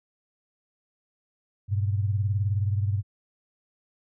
sine beating tone pair, 99 / 118 Hz, G2 / A#2, +18 / +22 cents, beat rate 19 Hz, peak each -23 / -30 dBFS, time 1.68-3.03 s, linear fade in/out 50 ms, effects none

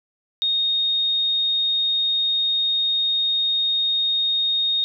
sine tone, 3710 Hz, A#7, 9 cents flat, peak -18 dBFS, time 0.42-4.84 s, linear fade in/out 0 ms, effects none

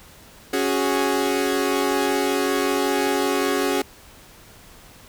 sawtooth chord, C# suspended fourth, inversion none, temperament equal, 277.2 / 370 / 415.3 Hz, C#4 / F#4 / G#4, 0 / 0 / 0 cents, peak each -20 dBFS, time 0.53-3.82 s, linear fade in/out 5 ms, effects pink hiss -47 dBFS RMS until 5.08 s

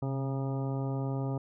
harmonic tone with a mistuned harmonic, 135.8 Hz, C#3, 35 cents flat, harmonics 1 / 2 / 3 / 4 / 5 / 6 / 7 / 9, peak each -31 / -37 / -41 / -43 / -45 / -47 / -48 / -50 dBFS, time 0.02-1.38 s, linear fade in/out 5 ms, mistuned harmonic 1, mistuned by -35 cents, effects none

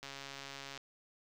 click train, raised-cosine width 0.2 ms, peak -28 dBFS, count 104, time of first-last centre 0.03-0.776 s, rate 138 Hz, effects 9-bit

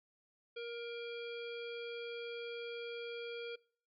harmonic tone with a mistuned harmonic, 470 Hz, A#4, 14 cents sharp, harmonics 1 / 3 / 5 / 7 / 9 / 10, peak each -42 / -52 / -50 / -52 / -64 / -60 dBFS, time 0.56-3.56 s, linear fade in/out 10 ms, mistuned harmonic 5, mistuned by +19 cents, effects noise-tail reverb RT60 0.5 s tail -24 dB re dry

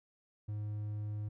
triangle tone, 105.1 Hz, G#2, 21 cents sharp, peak -34 dBFS, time 0.48-1.29 s, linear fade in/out 10 ms, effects none

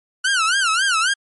sawtooth tone with vibrato, 1442 Hz, F#6, 45 cents flat, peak -12 dBFS, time 0.24-1.14 s, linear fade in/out 10 ms, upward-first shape sine, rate 3.7 Hz, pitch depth 200 cents each way, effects MP3 48 kbps

